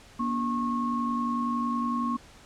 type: tone cluster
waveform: sine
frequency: 237.9 / 288.7 / 1090 Hz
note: A#3 / D4 / C#6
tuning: +35 / -30 / -29 cents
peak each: -28 / -37 / -29 dBFS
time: 0.19-2.17 s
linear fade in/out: 10 ms
effects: pink hiss -52 dBFS RMS until 2.45 s + low-pass 8000 Hz 12 dB/octave